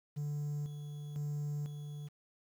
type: tone with tremolo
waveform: triangle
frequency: 146.83 Hz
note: D3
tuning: in tune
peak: -32 dBFS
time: 0.16-2.09 s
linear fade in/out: 20 ms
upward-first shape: square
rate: 1 Hz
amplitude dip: 55%
effects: tanh soft clip ceiling -28 dBFS + 10-bit